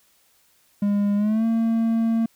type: tone with pitch glide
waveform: triangle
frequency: 203.5 to 227.1 Hz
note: G#3 to A#3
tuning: -35 to -45 cents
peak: -16 dBFS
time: 0.82-2.26 s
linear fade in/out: 5 ms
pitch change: +190 cents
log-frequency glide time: 1.16-1.45 s
effects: white hiss -61 dBFS RMS until 2.35 s

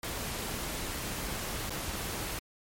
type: noise with dropouts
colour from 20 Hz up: pink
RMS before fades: -36 dBFS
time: 0.03-2.39 s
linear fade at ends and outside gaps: 2 ms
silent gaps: 1.697-1.704 s
effects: MP3 64 kbps

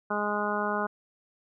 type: harmonic tone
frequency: 207.7 Hz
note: G#3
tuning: in tune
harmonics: 1 / 2 / 3 / 4 / 5 / 6 / 7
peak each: -34 / -34 / -34 / -34 / -34 / -34 / -34 dBFS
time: 0.1-0.87 s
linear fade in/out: 10 ms
effects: none

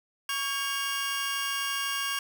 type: tone cluster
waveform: sawtooth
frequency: 1116 / 1620 / 2806 Hz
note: C#6 / G#6 / F7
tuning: +11 / -43 / +8 cents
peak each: -30 / -30 / -29 dBFS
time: 0.29-2.19 s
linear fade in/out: 2 ms
effects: none

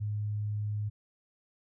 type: tone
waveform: sine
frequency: 104.8 Hz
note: G#2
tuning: 16 cents sharp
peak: -30 dBFS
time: 0-0.9 s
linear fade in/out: 20 ms
effects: none

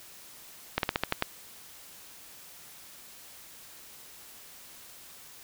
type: slowing click train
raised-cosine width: 0.3 ms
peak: -9 dBFS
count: 7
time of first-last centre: 0.78-1.224 s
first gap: 52 ms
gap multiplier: 1.14
effects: white hiss -50 dBFS RMS until 5.43 s

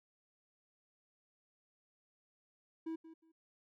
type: tone with echo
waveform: triangle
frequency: 324.3 Hz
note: E4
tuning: 28 cents flat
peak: -36 dBFS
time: 2.86-2.96 s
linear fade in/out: 10 ms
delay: 180 ms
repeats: 2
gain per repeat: -14 dB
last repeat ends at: 3.32 s
effects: none

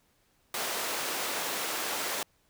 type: high-pass noise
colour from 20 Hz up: pink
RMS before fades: -33 dBFS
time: 0.54-2.23 s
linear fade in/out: 2 ms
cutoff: 470 Hz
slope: 12 dB/octave
effects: pink hiss -69 dBFS RMS until 2.49 s

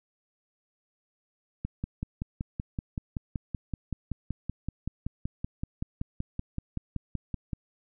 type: click train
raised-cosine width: 5 ms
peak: -19 dBFS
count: 32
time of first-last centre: 1.65-7.532 s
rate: 5.27 Hz
effects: none

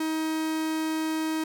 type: tone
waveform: 45% pulse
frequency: 316.3 Hz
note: D#4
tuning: 29 cents sharp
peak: -26 dBFS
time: 0-1.44 s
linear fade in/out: 5 ms
effects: none

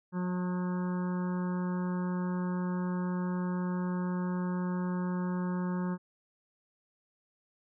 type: harmonic tone with a mistuned harmonic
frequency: 180.4 Hz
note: F#3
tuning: 44 cents flat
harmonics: 1 / 2 / 3 / 5 / 6 / 7 / 8 / 9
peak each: -30 / -41 / -46 / -44 / -47 / -50 / -52 / -51 dBFS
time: 0.12-5.98 s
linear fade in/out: 50 ms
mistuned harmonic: 8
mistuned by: +20 cents
effects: none

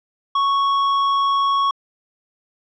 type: tone with hard clipping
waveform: sine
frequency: 1108.7 Hz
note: C#6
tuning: in tune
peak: -17 dBFS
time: 0.35-1.71 s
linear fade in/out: 5 ms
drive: 8 dB
effects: low-pass 5000 Hz 12 dB/octave

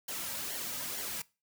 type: noise with flanger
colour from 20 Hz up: white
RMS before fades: -38 dBFS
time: 0.08-1.22 s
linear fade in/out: 5 ms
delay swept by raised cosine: 0.79 to 2.79 ms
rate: 2.2 Hz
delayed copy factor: -0.6
effects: noise-tail reverb RT60 0.3 s tail -22 dB re dry

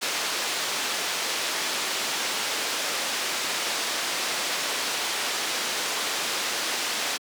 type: low-pass noise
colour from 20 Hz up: white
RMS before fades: -28 dBFS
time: 0.01-7.18 s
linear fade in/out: 20 ms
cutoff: 5500 Hz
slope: 12 dB/octave
effects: high-pass 300 Hz 12 dB/octave

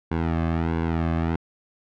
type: tone with flanger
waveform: sawtooth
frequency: 82.41 Hz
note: E2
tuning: in tune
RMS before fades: -24 dBFS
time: 0.11-1.36 s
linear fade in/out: 5 ms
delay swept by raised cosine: 1.6 to 2.13 ms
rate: 1.5 Hz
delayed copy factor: -0.9
effects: low-pass 2000 Hz 12 dB/octave

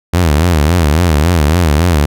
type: tone with vibrato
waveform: sawtooth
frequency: 80.6 Hz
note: E2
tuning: 38 cents flat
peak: -4 dBFS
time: 0.13-2.06 s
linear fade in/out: 10 ms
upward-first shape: sine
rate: 3.6 Hz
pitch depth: 190 cents each way
effects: none

